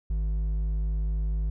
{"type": "tone with hard clipping", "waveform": "sine", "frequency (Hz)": 52.1, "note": "G#1", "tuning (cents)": 6, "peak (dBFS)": -26, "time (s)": [0.1, 1.5], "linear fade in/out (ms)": 5, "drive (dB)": 5, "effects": []}